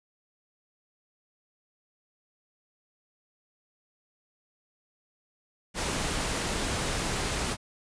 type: noise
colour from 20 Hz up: pink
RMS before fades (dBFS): -30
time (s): 5.74-7.57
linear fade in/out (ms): 50
effects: resampled to 22050 Hz